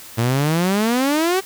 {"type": "exponential sweep", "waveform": "sawtooth", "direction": "up", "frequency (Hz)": [112.1, 391.1], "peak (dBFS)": -12, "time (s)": [0.17, 1.41], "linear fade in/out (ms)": 20, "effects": ["white hiss -39 dBFS RMS until 1.45 s"]}